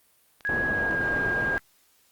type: clicks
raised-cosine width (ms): 0.2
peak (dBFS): -30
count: 3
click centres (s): 0.408 / 0.473 / 0.911
type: tone with pitch glide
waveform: sine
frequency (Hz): 1661.2 to 1618.6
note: G#6 to G#6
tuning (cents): 0 to -45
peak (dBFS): -24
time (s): 0.45-1.58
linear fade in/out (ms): 0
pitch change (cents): -45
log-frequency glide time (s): 0.66-1.03
type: low-pass noise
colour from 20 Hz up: white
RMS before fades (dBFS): -32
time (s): 0.49-1.58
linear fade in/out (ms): 2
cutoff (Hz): 700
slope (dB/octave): 12
effects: white hiss -63 dBFS RMS until 2.11 s + Opus 32 kbps